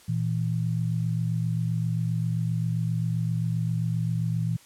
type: tone pair together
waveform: sine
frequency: 116.7 / 164.28 Hz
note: A#2 / E3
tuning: +2 / -6 cents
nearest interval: tritone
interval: 592 cents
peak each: -26 / -27 dBFS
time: 0.08-4.57 s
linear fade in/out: 10 ms
effects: white hiss -54 dBFS RMS until 4.65 s + low-pass 11000 Hz 12 dB/octave